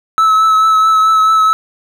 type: tone with vibrato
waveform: triangle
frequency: 1300 Hz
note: E6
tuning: 24 cents flat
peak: -5 dBFS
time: 0.18-1.53 s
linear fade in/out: 0 ms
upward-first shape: triangle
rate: 4.6 Hz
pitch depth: 23 cents each way
effects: none